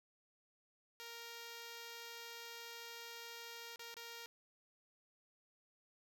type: tone with dropouts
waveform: 5% pulse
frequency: 466.2 Hz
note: A#4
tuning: in tune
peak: -37 dBFS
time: 1-4.26 s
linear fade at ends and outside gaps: 0 ms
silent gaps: 3.759-3.793 / 3.941-3.967 s
effects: none